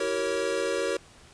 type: chord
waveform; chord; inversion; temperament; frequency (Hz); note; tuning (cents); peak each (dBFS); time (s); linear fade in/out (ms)
square; E diminished seventh; none; equal with one note detuned; 329.6 / 384.6 / 466.2 / 554.4; E4 / G4 / Bb4 / Db5; 0 / -33 / 0 / 0; -37 / -32 / -31 / -31; 0-0.97; 5
effects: pink hiss -53 dBFS RMS until 1.33 s + resampled to 22050 Hz